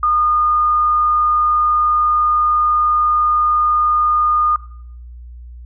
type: tone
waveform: sine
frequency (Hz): 1221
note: D#6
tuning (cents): -33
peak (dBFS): -12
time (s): 0.03-4.56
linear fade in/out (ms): 2
effects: noise-tail reverb RT60 0.7 s tail -19 dB re dry + added 60 Hz sine -32 dBFS peak until 5.65 s